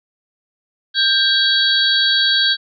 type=tone cluster; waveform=sine; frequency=1582 / 3314 / 3874 / 4524 Hz; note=G6 / G#7 / B7 / C#8; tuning=+15 / -4 / -34 / +34 cents; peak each=-18 dBFS; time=0.94-2.57 s; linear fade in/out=50 ms; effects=none